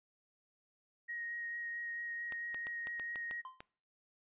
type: tone with vibrato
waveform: sine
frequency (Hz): 1879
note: A#6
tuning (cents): +13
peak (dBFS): -39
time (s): 1.08-3.42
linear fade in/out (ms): 20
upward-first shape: sine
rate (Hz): 4.5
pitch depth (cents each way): 11
type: clicks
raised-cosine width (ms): 0.3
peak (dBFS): -30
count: 8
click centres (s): 2.323 / 2.545 / 2.669 / 2.871 / 2.997 / 3.158 / 3.311 / 3.605
type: tone with exponential decay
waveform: triangle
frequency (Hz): 1037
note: C6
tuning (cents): -16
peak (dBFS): -40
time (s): 3.45-3.66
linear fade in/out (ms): 1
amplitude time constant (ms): 44
effects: noise-tail reverb RT60 0.5 s tail -24 dB re dry + resampled to 8000 Hz